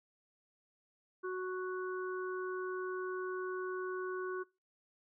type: harmonic tone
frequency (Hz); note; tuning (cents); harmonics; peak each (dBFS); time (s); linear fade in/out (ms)
370; F#4; 0; 1 / 3 / 4; -37 / -44 / -45; 1.23-4.44; 20
effects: noise-tail reverb RT60 0.3 s tail -25 dB re dry